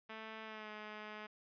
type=tone with pitch glide; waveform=5% pulse; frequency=220 to 212.6 Hz; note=A3 to G#3; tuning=0 to +41 cents; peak=-35 dBFS; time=0.09-1.27 s; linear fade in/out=10 ms; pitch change=-59 cents; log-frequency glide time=0.44-0.7 s; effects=resampled to 11025 Hz